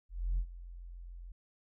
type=tone with ADSR envelope; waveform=sine; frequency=43.49 Hz; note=F1; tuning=6 cents flat; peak=-26 dBFS; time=0.09-1.32 s; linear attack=290 ms; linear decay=74 ms; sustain=-18 dB; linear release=4 ms; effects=tanh soft clip ceiling -26 dBFS